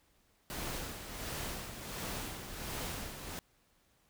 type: noise with tremolo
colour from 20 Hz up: pink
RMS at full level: -39 dBFS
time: 0.5-3.39 s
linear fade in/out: 0 ms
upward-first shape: sine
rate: 1.4 Hz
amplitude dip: 55%
effects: pink hiss -71 dBFS RMS until 4.09 s